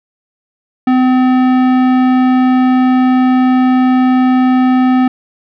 sine tone with tanh clipping, 255.5 Hz, C4, 41 cents flat, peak -9 dBFS, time 0.87-5.08 s, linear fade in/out 5 ms, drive 16 dB, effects none

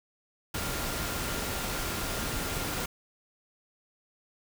sine tone in noise, 1396.9 Hz, F6, in tune, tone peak -43 dBFS, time 0.54-2.86 s, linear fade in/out 5 ms, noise pink, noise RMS -33 dBFS, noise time 0.54-2.86 s, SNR -13 dB, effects none

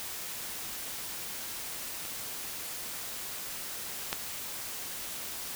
clicks, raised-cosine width 0.2 ms, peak -24 / -12 dBFS, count 2, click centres 2.052 / 4.129 s, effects white hiss -39 dBFS RMS until 5.55 s

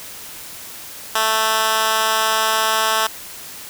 10% pulse tone with high-pass filter, 220.2 Hz, A3, 2 cents sharp, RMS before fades -18 dBFS, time 1.15-3.07 s, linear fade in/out 5 ms, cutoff 1000 Hz, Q 0.74, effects white hiss -35 dBFS RMS until 3.69 s

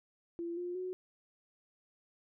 sine tone with pitch steps, 340.4 / 353.8 / 367.8 Hz, F4 / F4 / F#4, -44 / +23 / -10 cents, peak -36 dBFS, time 0.39-0.93 s, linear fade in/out 0 ms, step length 180 ms, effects none

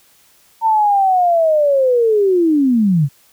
sine linear sweep, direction down, 908 to 130.81 Hz, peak -10 dBFS, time 0.61-3.09 s, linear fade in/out 50 ms, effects white hiss -52 dBFS RMS until 3.32 s

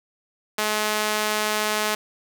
sawtooth tone with high-pass filter, 213 Hz, G#3, 44 cents sharp, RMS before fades -24 dBFS, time 0.58-1.95 s, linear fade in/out 5 ms, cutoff 620 Hz, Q 0.5, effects 8-bit

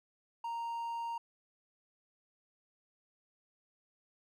triangle tone, 930 Hz, A#5, 4 cents flat, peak -34 dBFS, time 0.44-1.18 s, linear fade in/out 5 ms, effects none

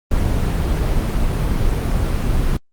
brown noise, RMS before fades -17 dBFS, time 0.11-2.57 s, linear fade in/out 5 ms, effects Opus 24 kbps

